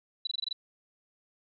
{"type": "tone bursts", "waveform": "sine", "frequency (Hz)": 3951, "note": "B7", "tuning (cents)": 0, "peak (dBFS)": -29, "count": 7, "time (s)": [0.25, 0.529], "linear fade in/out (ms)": 5, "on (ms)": 21, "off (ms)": 22, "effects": []}